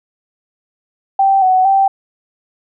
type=tone with pitch steps; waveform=sine; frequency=780 / 746 / 780 Hz; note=G5 / F#5 / G5; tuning=-9 / +14 / -9 cents; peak=-8 dBFS; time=1.19-1.88 s; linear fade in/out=5 ms; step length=230 ms; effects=none